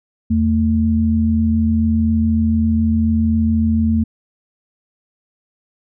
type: tone pair together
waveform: sine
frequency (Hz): 82.41 / 223.2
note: E2 / A3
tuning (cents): 0 / +25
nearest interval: octave + perfect fourth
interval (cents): 1725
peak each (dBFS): -17 / -14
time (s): 0.3-4.04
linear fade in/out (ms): 10
effects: none